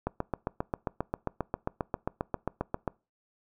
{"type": "click train", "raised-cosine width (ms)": 1, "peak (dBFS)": -15, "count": 22, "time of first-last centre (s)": [0.07, 2.877], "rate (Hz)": 7.48, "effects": ["noise-tail reverb RT60 0.3 s tail -24 dB re dry"]}